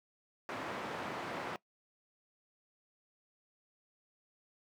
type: band-pass noise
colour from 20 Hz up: white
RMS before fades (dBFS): -41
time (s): 0.49-1.56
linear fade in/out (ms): 0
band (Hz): 150 to 1300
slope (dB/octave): 12
effects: noise-tail reverb RT60 0.1 s tail -20 dB re dry